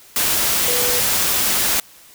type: tone in noise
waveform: sine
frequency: 490.4 Hz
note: B4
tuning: 12 cents flat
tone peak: -24 dBFS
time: 0.68-1 s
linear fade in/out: 2 ms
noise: white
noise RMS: -18 dBFS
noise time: 0.16-1.8 s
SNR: -9 dB
effects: white hiss -46 dBFS RMS until 2.14 s